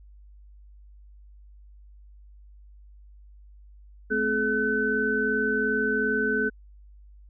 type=tone cluster; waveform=sine; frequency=217.4 / 260.1 / 427.7 / 1513 Hz; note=A3 / C4 / A4 / F#6; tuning=-21 / -10 / -49 / +38 cents; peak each=-31 / -31 / -27 / -25 dBFS; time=4.1-6.5 s; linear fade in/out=20 ms; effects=added 50 Hz sine -47 dBFS peak until 7.29 s